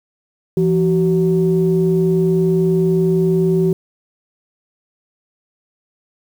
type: tone pair together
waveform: sine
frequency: 168.5 / 378.3 Hz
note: E3 / F#4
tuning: +38 / +38 cents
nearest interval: octave + major second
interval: 1400 cents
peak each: -14 dBFS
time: 0.57-3.73 s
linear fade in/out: 2 ms
effects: tanh soft clip ceiling -5 dBFS + 7-bit